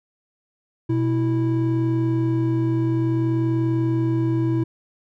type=tone pair together; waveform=triangle; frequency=122.82 / 327.9 Hz; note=B2 / E4; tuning=-9 / -9 cents; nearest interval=octave + perfect fourth; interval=1700 cents; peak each=-19 dBFS; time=0.89-4.64 s; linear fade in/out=10 ms; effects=none